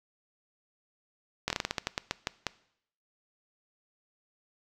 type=slowing click train; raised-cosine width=0.2 ms; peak=-11 dBFS; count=13; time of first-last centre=1.48-2.467 s; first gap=22 ms; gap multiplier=1.22; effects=noise-tail reverb RT60 0.7 s tail -20 dB re dry